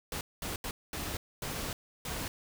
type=noise bursts at uneven times; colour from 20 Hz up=pink; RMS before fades=-37 dBFS; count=6; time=0.12-0.21 / 0.42-0.56 / 0.64-0.71 / 0.93-1.17 / 1.42-1.73 / 2.05-2.28 s; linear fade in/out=2 ms; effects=none